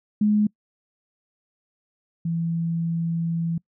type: tone pair in turn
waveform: sine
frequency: 210 / 166.68 Hz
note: G#3 / E3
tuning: +19 / +19 cents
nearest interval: major third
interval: 400 cents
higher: first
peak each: -16 / -22 dBFS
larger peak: first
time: 0.21-0.47 / 2.25-3.58 s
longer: second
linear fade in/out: 5 ms
effects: noise-tail reverb RT60 0.1 s tail -25 dB re dry